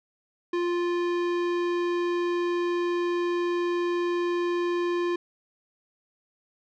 sine tone with tanh clipping, 349.2 Hz, F4, in tune, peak -26 dBFS, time 0.53-5.16 s, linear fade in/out 5 ms, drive 18 dB, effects none

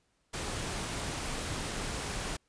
pink noise, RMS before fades -36 dBFS, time 0.33-2.37 s, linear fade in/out 10 ms, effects pink hiss -74 dBFS RMS until 2.48 s + resampled to 22050 Hz

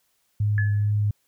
sine tone with vibrato, 103.83 Hz, G#2, in tune, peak -19 dBFS, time 0.4-1.11 s, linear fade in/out 5 ms, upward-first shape sine, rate 2.3 Hz, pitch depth 12 cents each way
sine tone with exponential decay, 1710 Hz, A6, 50 cents flat, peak -24 dBFS, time 0.58-0.91 s, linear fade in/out 1 ms, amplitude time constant 71 ms
effects white hiss -69 dBFS RMS until 1.27 s

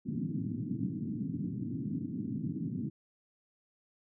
white band-pass noise, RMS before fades -36 dBFS, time 0.05-2.9 s, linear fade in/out 20 ms, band 110 to 290 Hz, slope 48 dB/octave, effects none

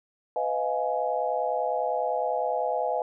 sine chord, F half-diminished seventh, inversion second, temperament just, 502.9 / 628.6 / 698.5 / 838.1 Hz, Cb5 / Eb5 / F5 / Ab5, +31 / +18 / 0 / +16 cents, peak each -30 dBFS, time 0.36-3.02 s, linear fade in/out 2 ms, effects none

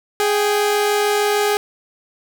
sawtooth tone pair together, 415.3 / 784 Hz, G#4 / G5, 0 / 0 cents, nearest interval major seventh, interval 1100 cents, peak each -12 / -20 dBFS, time 0.2-1.57 s, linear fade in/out 0 ms, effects none

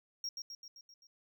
triangle tone with echo, 5588 Hz, F8, in tune, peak -35 dBFS, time 0.24-0.29 s, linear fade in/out 2 ms, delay 130 ms, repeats 6, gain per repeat -4 dB, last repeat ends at 1.07 s, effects none

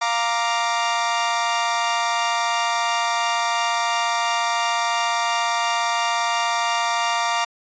sawtooth chord, Bb major, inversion second, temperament equal, 698.5 / 932.3 / 1174.7 Hz, F5 / Bb5 / D6, 0 / 0 / 0 cents, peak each -21 / -19 / -21 dBFS, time 0.01-7.45 s, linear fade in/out 10 ms, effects resampled to 16000 Hz

